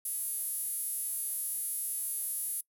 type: tone with high-pass filter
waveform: sawtooth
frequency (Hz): 415.3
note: G#4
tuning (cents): 0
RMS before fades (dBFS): -35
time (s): 0.05-2.61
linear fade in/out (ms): 5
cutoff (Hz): 11000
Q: 7.2
effects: noise-tail reverb RT60 0.1 s tail -25 dB re dry